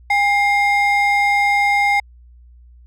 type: ring-modulated tone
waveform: triangle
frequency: 1463 Hz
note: F#6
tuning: 20 cents flat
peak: -8 dBFS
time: 0.1-2 s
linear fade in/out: 5 ms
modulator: 652 Hz
effects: added 60 Hz sine -42 dBFS peak until 2.86 s